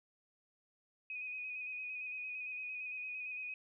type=tone with vibrato; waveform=sine; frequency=2500 Hz; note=D#7; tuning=8 cents sharp; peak=-40 dBFS; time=1.1-3.54 s; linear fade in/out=2 ms; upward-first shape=square; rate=8.8 Hz; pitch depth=23 cents each way; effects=none